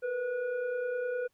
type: tone with frequency modulation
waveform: sine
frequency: 496.9 Hz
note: B4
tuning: 11 cents sharp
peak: -30 dBFS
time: 0.02-1.28 s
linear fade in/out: 20 ms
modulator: 964 Hz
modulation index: 0.63
effects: pink hiss -75 dBFS RMS until 1.33 s